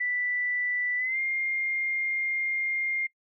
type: tone with pitch glide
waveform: sine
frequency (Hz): 1975.5 to 2117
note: B6 to C7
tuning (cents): 0 to +20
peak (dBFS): -26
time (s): 0-3.07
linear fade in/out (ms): 10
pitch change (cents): +120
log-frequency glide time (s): 0.97-1.19
effects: noise-tail reverb RT60 0.1 s tail -21 dB re dry